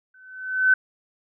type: tone with exponential growth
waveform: sine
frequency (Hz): 1519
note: F#6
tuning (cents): +45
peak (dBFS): -11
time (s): 0.14-0.74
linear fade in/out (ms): 5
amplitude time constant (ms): 130
effects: none